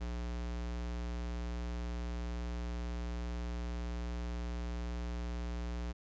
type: tone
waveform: square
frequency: 59.4 Hz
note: A#1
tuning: 33 cents sharp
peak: -37 dBFS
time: 0-5.93 s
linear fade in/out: 20 ms
effects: resampled to 16000 Hz